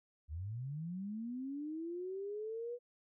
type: linear sweep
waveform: sine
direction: up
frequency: 69.8 to 490.8 Hz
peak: -39 dBFS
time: 0.28-2.79 s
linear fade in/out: 50 ms
effects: none